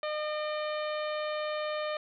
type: harmonic tone with a mistuned harmonic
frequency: 608 Hz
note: D#5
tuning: 40 cents flat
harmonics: 1 / 2 / 3 / 4 / 5 / 6 / 7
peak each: -32 / -38 / -42 / -44 / -46 / -48 / -49 dBFS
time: 0.03-1.97 s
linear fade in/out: 2 ms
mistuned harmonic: 4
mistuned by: -35 cents
effects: none